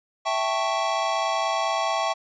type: chord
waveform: square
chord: A dominant seventh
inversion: second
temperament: equal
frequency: 659.3 / 784 / 880 / 1108.7 Hz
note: E5 / G5 / A5 / C#6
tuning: 0 / 0 / 0 / 0 cents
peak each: -28 / -29 / -31 / -28 dBFS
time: 0.25-2.14 s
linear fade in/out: 20 ms
effects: resampled to 16000 Hz